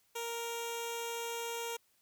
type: tone with notch filter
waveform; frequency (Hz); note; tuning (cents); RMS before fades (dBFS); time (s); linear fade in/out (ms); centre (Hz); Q
10% pulse; 466.2; A#4; 0; -39; 0.15-1.77; 10; 1700; 1.1
effects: white hiss -72 dBFS RMS until 2.01 s